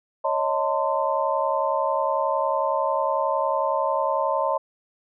sine tone cluster, 555 / 626 / 898 / 1037 Hz, C#5 / D#5 / A5 / C6, +2 / +10 / +35 / -16 cents, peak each -26 dBFS, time 0.24-4.58 s, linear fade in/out 10 ms, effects none

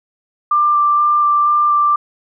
sine tone with vibrato, 1184 Hz, D6, 14 cents sharp, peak -10 dBFS, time 0.51-1.96 s, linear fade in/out 5 ms, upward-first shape square, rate 2.1 Hz, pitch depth 8 cents each way, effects none

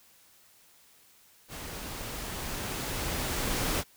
pink noise with level ramp, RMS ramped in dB -41 to -29 dBFS, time 1.48-3.84 s, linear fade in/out 50 ms, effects white hiss -60 dBFS RMS until 3.96 s

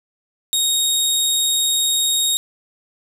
20% pulse tone, 3745 Hz, A#7, 7 cents sharp, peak -10 dBFS, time 0.53-2.37 s, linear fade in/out 0 ms, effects 7-bit

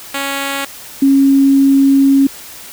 5% pulse / sine tone pair in turn, 276.9 / 274 Hz, C#4 / C#4, -2 / -20 cents, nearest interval unison, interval 18 cents, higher first, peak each -6 dBFS, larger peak neither, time 0.14-0.65 / 1.02-2.27 s, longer second, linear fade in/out 5 ms, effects white hiss -33 dBFS RMS until 2.72 s

